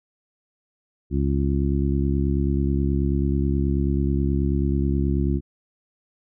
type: harmonic tone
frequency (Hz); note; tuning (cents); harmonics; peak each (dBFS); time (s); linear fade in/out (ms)
69.3; C#2; 0; 1 / 2 / 3 / 4 / 5; -22 / -25 / -27 / -28 / -29; 1.1-5.41; 50
effects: none